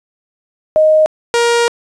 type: tone pair in turn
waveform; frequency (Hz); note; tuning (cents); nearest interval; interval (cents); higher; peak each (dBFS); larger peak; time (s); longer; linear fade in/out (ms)
sine / sawtooth; 622.3 / 471.5; D#5 / A#4; 0 / +20; perfect fourth; 480; first; -6; neither; 0.76-1.06 / 1.34-1.68; second; 0
effects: resampled to 22050 Hz + 8-bit